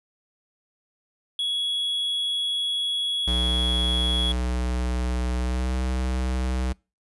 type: tone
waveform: triangle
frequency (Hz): 3352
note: G#7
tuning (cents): +15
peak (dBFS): -22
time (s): 1.39-4.32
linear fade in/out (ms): 2
type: tone with pitch glide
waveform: square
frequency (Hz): 61.74 to 63.48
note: B1 to B1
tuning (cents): 0 to +48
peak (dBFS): -24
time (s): 3.27-6.73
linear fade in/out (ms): 10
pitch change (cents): +48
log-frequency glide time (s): 5.39-5.73
effects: noise-tail reverb RT60 0.3 s tail -26 dB re dry + resampled to 24000 Hz